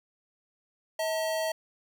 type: tone pair together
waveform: square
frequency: 640 / 896 Hz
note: D#5 / A5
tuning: +49 / +31 cents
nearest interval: tritone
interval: 582 cents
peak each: -29 / -37 dBFS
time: 0.99-1.52 s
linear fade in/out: 5 ms
effects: none